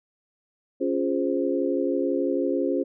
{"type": "chord", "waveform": "sine", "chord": "Db major seventh", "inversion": "none", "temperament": "equal", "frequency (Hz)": [277.2, 349.2, 415.3, 523.3], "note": ["Db4", "F4", "Ab4", "C5"], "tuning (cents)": [0, 0, 0, 0], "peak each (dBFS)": [-26, -27, -29, -28], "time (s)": [0.8, 2.84], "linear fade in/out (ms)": 20, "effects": []}